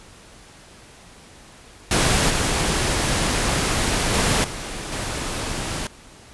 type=noise with level steps; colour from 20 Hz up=pink; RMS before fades=-18 / -21 / -19 / -31 / -27 dBFS; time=1.91-5.87 s; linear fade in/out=2 ms; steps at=2.3 / 4.14 / 4.44 / 4.92 s; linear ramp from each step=2 ms; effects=pink hiss -46 dBFS RMS until 6.33 s + resampled to 24000 Hz